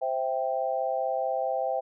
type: chord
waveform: sine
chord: C major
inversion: none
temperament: equal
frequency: 523.3 / 659.3 / 784 Hz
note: C5 / E5 / G5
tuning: 0 / 0 / 0 cents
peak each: -30 dBFS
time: 0.01-1.81 s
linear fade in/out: 20 ms
effects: none